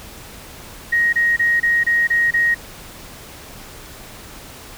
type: tone bursts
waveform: sine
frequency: 1879 Hz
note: A#6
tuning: 13 cents sharp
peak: -13 dBFS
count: 7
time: 0.92-2.546 s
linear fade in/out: 10 ms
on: 210 ms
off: 26 ms
effects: pink hiss -38 dBFS RMS until 4.77 s